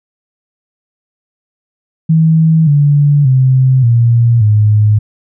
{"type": "tone with pitch steps", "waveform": "sine", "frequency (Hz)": [160.7, 144.83, 130.53, 117.64, 106.02], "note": ["E3", "D3", "C3", "A#2", "G#2"], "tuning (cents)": [-44, -24, -4, 16, 36], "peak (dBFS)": -5, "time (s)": [2.09, 4.99], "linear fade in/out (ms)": 10, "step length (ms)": 580, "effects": []}